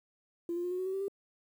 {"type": "tone with pitch steps", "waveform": "sine", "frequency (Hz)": [342.1, 349.3, 356.6, 364.1, 371.8, 379.6, 387.6, 395.7], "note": ["F4", "F4", "F4", "F#4", "F#4", "F#4", "G4", "G4"], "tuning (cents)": [-36, 0, 36, -28, 8, 44, -20, 16], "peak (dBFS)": -31, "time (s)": [0.49, 1.082], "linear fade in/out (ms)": 2, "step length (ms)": 74, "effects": ["tanh soft clip ceiling -27 dBFS", "10-bit"]}